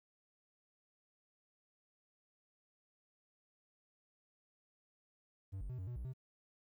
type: tone with pitch steps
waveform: triangle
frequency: 96.1 / 47.93 / 126.4 / 92.6 / 122.1 / 60.1 / 129.9 Hz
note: G2 / G1 / B2 / F#2 / B2 / B1 / C3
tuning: -34 / -38 / +41 / +2 / -19 / -46 / -12 cents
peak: -39 dBFS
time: 5.52-6.136 s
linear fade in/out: 20 ms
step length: 88 ms
effects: 13-bit